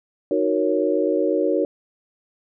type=chord; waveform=sine; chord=D# minor seventh; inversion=none; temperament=equal; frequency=311.1 / 370 / 466.2 / 554.4 Hz; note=D#4 / F#4 / A#4 / C#5; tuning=0 / 0 / 0 / 0 cents; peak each=-23 dBFS; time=0.31-1.65 s; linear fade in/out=2 ms; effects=none

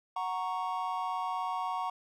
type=chord; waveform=triangle; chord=F# major; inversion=none; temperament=equal; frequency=740 / 932.3 / 1108.7 Hz; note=F#5 / A#5 / C#6; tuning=0 / 0 / 0 cents; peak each=-34 dBFS; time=0.16-1.9 s; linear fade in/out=5 ms; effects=none

